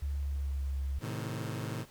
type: tone with pitch glide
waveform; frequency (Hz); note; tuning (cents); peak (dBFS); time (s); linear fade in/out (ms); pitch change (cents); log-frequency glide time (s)
sine; 70.7 to 68.41; C#2 to C#2; +35 to -22; -31; 0.02-0.99; 5; -57; 0.16-0.62
type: chord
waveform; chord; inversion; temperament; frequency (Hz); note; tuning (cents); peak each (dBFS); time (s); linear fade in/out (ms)
sawtooth; A diminished; none; just; 110 / 132 / 158.4; A2 / C3 / Eb3; 0 / +16 / +31; -34 / -36 / -37; 1-1.86; 50
effects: pink hiss -58 dBFS RMS until 1.9 s